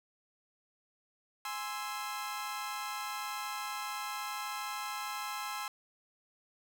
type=chord; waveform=sawtooth; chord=Ab augmented; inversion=none; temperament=equal; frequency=830.6 / 1046.5 / 1318.5 Hz; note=Ab5 / C6 / E6; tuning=0 / 0 / 0 cents; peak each=-38 / -37 / -38 dBFS; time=1.45-5.68 s; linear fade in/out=2 ms; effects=none